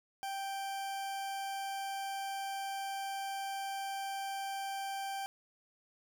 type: tone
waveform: 40% pulse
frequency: 784 Hz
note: G5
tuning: in tune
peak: -36 dBFS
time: 0.23-5.26 s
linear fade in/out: 0 ms
effects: none

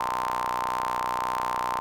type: ring-modulated tone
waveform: sawtooth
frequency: 61.8 Hz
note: B1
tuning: 2 cents sharp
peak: -19 dBFS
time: 0-1.8 s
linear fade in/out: 0 ms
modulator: 972 Hz
effects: none

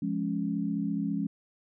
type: chord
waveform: sine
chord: Db major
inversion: first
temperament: just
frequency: 173.24 / 207.9 / 277.2 Hz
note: F3 / Ab3 / Db4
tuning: -14 / +2 / 0 cents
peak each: -33 / -31 / -32 dBFS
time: 0.02-1.27 s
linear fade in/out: 5 ms
effects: none

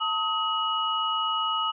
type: tone cluster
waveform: sine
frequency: 894 / 1266 / 2915 Hz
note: A5 / D#6 / F#7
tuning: +27 / +30 / -26 cents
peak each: -32 / -26 / -29 dBFS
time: 0-1.72 s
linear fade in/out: 20 ms
effects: none

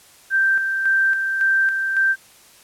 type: tone with tremolo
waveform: sine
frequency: 1568 Hz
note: G6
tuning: in tune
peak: -14 dBFS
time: 0.3-2.16 s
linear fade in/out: 50 ms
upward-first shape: square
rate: 1.8 Hz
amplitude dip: 45%
effects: white hiss -49 dBFS RMS until 2.63 s + low-pass 12000 Hz 12 dB/octave

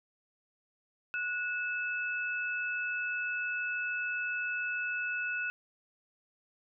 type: tone pair together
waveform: sine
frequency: 1466.5 / 2613 Hz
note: F#6 / E7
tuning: -16 / -16 cents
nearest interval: minor seventh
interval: 1000 cents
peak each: -33 / -36 dBFS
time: 1.14-5.5 s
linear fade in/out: 0 ms
effects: none

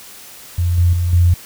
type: tone with level steps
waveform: sine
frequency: 87.31 Hz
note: F2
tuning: in tune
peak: -13 / -9 / -14 / -8 dBFS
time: 0.58-1.34 s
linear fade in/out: 5 ms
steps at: 0.78 / 0.93 / 1.13 s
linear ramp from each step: 2 ms
effects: white hiss -38 dBFS RMS until 1.45 s

